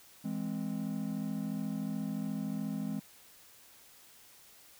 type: chord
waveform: triangle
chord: E augmented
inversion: none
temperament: equal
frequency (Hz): 164.81 / 207.7 / 261.6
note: E3 / G#3 / B#3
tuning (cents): 0 / 0 / 0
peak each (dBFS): -38 / -34 / -37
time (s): 0.24-3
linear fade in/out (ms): 10
effects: white hiss -58 dBFS RMS until 4.79 s